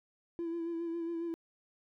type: tone with vibrato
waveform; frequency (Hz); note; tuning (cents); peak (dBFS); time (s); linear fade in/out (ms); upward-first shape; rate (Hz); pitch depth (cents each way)
triangle; 335.6; E4; +31; -31; 0.39-1.34; 0; sine; 7.3; 32
effects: tanh soft clip ceiling -30 dBFS